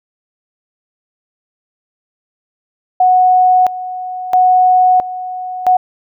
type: tone with tremolo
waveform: sine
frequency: 736 Hz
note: F#5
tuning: 9 cents flat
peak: -6 dBFS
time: 3-5.77 s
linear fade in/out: 5 ms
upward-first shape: square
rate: 0.75 Hz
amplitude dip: 80%
effects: none